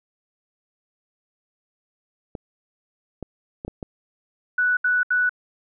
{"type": "clicks", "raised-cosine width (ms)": 2, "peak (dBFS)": -18, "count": 5, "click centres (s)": [2.352, 3.227, 3.649, 3.68, 3.828]}
{"type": "tone bursts", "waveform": "sine", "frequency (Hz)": 1480, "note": "F#6", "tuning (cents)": 0, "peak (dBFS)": -17, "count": 3, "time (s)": [4.58, 5.294], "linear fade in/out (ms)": 5, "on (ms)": 190, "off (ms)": 72}
{"effects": []}